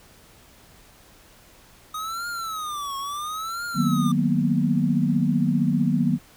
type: tone with vibrato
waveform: square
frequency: 1244.5 Hz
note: D#6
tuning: in tune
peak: -29 dBFS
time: 1.94-4.12 s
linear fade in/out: 5 ms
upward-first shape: triangle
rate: 0.73 Hz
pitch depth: 230 cents each way
type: chord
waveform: sine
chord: B major seventh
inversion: first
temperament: just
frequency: 154.34 / 185.21 / 231.5 / 246.9 Hz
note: D#3 / F#3 / A#3 / B3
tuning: -14 / +2 / -12 / 0 cents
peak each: -24 dBFS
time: 3.74-6.19 s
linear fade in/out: 50 ms
effects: pink hiss -52 dBFS RMS until 6.36 s